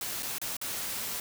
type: noise with dropouts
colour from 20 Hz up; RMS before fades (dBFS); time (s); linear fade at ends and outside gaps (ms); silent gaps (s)
white; -35; 0.01-1.2; 2; 0.225-0.229 / 0.384-0.415 / 0.568-0.614
effects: none